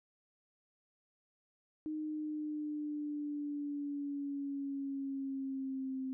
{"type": "linear sweep", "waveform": "sine", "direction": "down", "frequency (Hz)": [309.2, 261.6], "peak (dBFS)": -36, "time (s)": [1.86, 6.13], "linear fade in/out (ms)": 0, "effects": []}